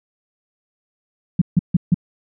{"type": "tone bursts", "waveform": "sine", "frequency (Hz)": 174.61, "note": "F3", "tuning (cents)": 0, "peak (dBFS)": -9, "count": 4, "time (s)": [1.39, 1.944], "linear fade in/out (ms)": 5, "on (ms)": 26, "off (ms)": 150, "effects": []}